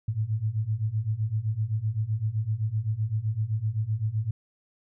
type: beating tone pair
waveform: sine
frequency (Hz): 104.7 / 112.5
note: G#2 / A2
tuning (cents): +15 / +39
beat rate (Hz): 7.8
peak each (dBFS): -29 / -27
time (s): 0.08-4.31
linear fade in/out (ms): 5
effects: none